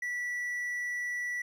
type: tone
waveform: triangle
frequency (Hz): 1955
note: B6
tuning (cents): -18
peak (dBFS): -30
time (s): 0.02-1.42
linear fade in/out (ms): 5
effects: none